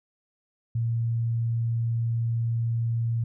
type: tone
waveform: sine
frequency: 115.8 Hz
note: A#2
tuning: 11 cents flat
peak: -23 dBFS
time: 0.75-3.24 s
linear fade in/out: 5 ms
effects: none